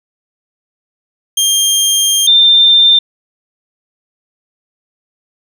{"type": "tone pair in turn", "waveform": ["20% pulse", "sine"], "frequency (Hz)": [3200, 3592], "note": ["G7", "A7"], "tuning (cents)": [35, 35], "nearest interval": "major second", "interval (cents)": 200, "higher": "second", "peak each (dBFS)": -4, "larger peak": "neither", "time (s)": [[1.37, 2.27], [2.27, 2.99]], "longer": "first", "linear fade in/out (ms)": 5, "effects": []}